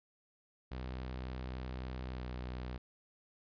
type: tone with pitch glide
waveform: sawtooth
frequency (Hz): 63.5 to 62.3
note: B1 to B1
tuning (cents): +49 to +16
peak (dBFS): -36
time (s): 0.71-2.78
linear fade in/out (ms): 10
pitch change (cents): -33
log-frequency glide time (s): 2.11-2.2
effects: resampled to 11025 Hz